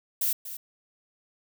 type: noise with echo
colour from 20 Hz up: violet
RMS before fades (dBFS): -26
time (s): 0.21-0.33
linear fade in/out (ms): 5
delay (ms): 240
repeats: 1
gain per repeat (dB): -12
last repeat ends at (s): 0.57
effects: none